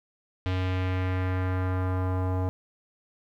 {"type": "tone with low-pass filter sweep", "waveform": "square", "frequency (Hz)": 92.5, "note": "F#2", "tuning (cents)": 0, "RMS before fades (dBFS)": -27, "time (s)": [0.46, 2.49], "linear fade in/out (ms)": 0, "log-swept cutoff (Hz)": [3300, 860], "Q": 1.6, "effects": ["10-bit"]}